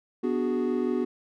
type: chord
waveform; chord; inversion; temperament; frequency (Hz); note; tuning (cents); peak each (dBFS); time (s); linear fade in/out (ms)
triangle; G# half-diminished seventh; first; equal; 246.9 / 293.7 / 370 / 415.3; B3 / D4 / F#4 / G#4; 0 / 0 / 0 / 0; -26 / -31 / -26 / -31; 0.23-1.05; 10
effects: none